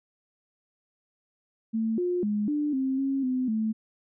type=tone with pitch steps; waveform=sine; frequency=223.2 / 356.4 / 208.7 / 296 / 264.8 / 271.6 / 255.6 / 219.2 Hz; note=A3 / F4 / G#3 / D4 / C4 / C#4 / C4 / A3; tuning=+25 / +35 / +9 / +14 / +21 / -35 / -40 / -6 cents; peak=-24 dBFS; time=1.73-3.73 s; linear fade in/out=20 ms; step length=250 ms; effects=none